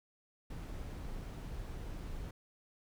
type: noise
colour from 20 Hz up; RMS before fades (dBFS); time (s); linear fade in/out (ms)
brown; -43; 0.5-2.31; 5
effects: none